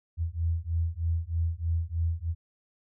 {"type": "beating tone pair", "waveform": "sine", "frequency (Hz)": [81.7, 84.9], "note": ["E2", "F2"], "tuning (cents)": [-15, -48], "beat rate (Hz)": 3.2, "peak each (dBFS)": -29, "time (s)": [0.17, 2.35], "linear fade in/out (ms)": 50, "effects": []}